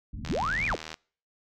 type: low-pass noise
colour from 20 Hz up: pink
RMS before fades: -37 dBFS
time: 0.13-0.75 s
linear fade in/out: 10 ms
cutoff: 260 Hz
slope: 48 dB/octave
type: click train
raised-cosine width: 0.2 ms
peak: -20 dBFS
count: 56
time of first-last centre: 0.25-0.942 s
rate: 79.5 Hz
type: linear two-way sweep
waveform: sine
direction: up then down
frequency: 72.3 to 2489 to 161.2 Hz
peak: -26 dBFS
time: 0.29-0.76 s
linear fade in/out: 10 ms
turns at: 0.66 s
effects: noise-tail reverb RT60 0.5 s tail -26 dB re dry